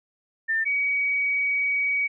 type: tone pair in turn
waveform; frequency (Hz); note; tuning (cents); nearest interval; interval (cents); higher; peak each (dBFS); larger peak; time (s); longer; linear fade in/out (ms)
sine; 1795 / 2262; A6 / C#7; +34 / +34; major third; 400; second; -21; neither; 0.48-0.65 / 0.65-2.08; second; 20
effects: none